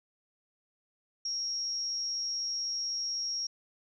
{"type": "tone with amplitude modulation", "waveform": "sine", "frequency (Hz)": 5588, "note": "F8", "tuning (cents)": 0, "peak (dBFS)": -29, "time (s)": [1.25, 3.47], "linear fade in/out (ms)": 5, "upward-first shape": "sine", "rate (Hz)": 280, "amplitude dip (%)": 45, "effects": []}